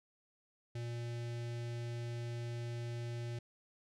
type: tone with notch filter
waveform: square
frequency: 118.6 Hz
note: A#2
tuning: 30 cents sharp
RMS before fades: -41 dBFS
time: 0.75-3.39 s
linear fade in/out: 5 ms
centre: 1100 Hz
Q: 1.4
effects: low-pass 7000 Hz 12 dB/octave